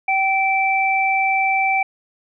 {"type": "tone pair together", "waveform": "sine", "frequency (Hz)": [771.6, 2331], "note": ["G5", "D7"], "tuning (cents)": [-28, -14], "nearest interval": "octave + perfect fifth", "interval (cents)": 1914, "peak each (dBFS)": -18, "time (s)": [0.08, 1.83], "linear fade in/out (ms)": 5, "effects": []}